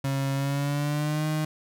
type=tone with pitch glide; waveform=35% pulse; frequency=136.8 to 154.44 Hz; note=C#3 to D#3; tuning=-23 to -13 cents; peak=-23 dBFS; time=0.04-1.45 s; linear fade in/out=5 ms; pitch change=+210 cents; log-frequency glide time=0.34-1.27 s; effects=none